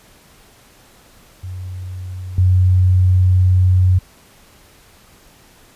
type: tone with level steps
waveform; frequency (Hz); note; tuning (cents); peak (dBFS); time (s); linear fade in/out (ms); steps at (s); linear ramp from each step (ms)
sine; 91.9; F#2; -11; -25 / -9; 1.43-3.99; 10; 2.38; 2
effects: pink hiss -48 dBFS RMS until 5.75 s + resampled to 32000 Hz